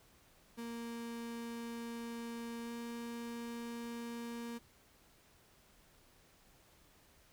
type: tone with pitch glide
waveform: 35% pulse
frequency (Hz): 233.1 to 234.6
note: A#3 to A#3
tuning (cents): 0 to +11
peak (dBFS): -40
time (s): 0.57-4.59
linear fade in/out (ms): 20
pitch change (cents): +11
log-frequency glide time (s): 2.63-2.71
effects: pink hiss -66 dBFS RMS until 7.32 s